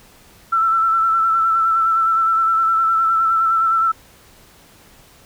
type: tone with vibrato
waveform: sine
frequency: 1333 Hz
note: E6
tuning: 19 cents sharp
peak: -13 dBFS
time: 0.52-3.92 s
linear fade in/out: 10 ms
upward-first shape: sine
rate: 9.7 Hz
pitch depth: 29 cents each way
effects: pink hiss -48 dBFS RMS until 5.25 s